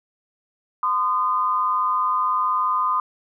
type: tone pair together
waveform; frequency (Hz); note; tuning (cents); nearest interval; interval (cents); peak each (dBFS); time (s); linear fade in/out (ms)
sine; 1027 / 1225.9; C6 / D#6; -33 / -26; minor third; 307; -21; 0.83-3; 2
effects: none